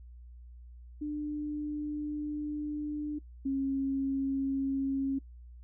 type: tone pair in turn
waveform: sine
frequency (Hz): 297.9 / 271.5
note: D4 / C#4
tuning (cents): +25 / -36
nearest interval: major second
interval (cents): 161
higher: first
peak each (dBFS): -32 / -28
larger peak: second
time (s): 1.01-3.19 / 3.45-5.19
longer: first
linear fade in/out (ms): 10
effects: noise-tail reverb RT60 0.1 s tail -22 dB re dry + added 60 Hz sine -47 dBFS peak until 5.63 s